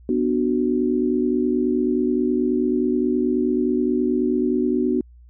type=chord; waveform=sine; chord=B minor; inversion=none; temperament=just; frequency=246.9 / 296.3 / 370.4 Hz; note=B3 / D4 / F#4; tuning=0 / +15 / +2 cents; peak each=-21 / -23 / -22 dBFS; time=0.09-5.01 s; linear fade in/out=2 ms; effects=added 60 Hz sine -44 dBFS peak until 5.29 s